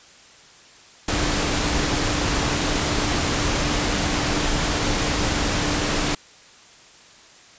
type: tone in noise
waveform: sine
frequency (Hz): 295.9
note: D4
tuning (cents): +13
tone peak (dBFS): -30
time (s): 1.08-6.15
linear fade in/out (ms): 5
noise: pink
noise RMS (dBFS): -22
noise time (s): 1.08-6.15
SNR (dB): -11
effects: white hiss -48 dBFS RMS until 7.58 s + resampled to 16000 Hz